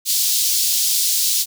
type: high-pass noise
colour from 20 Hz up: pink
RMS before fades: -18 dBFS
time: 0.05-1.46 s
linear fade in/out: 50 ms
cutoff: 4000 Hz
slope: 24 dB/octave
effects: none